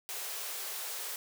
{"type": "high-pass noise", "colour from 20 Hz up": "white", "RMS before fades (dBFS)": -39, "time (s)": [0.09, 1.16], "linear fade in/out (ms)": 0, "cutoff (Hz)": 370, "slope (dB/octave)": 96, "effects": []}